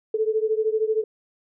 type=beating tone pair; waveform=sine; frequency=432.5 / 445.5 Hz; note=A4 / A4; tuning=-30 / +22 cents; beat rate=13 Hz; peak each=-22 / -24 dBFS; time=0.14-1.04 s; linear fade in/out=5 ms; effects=none